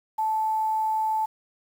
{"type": "tone with quantisation", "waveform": "sine", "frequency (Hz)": 874, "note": "A5", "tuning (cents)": -12, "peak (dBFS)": -22, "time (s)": [0.18, 1.26], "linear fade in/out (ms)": 10, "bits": 8, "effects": []}